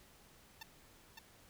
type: tone with echo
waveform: 10% pulse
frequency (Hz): 894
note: A5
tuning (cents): +27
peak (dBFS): -37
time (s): 0.61-0.63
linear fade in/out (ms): 5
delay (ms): 560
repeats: 1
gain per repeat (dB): -3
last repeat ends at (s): 1.19
effects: pink hiss -63 dBFS RMS until 1.49 s